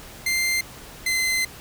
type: tone pair in turn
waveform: sawtooth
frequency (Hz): 2090 / 2061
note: C7 / C7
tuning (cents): -2 / -27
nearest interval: unison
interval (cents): 25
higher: first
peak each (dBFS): -17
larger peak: neither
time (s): 0.26-0.61 / 1.06-1.45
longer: second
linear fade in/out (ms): 5
effects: pink hiss -42 dBFS RMS until 1.6 s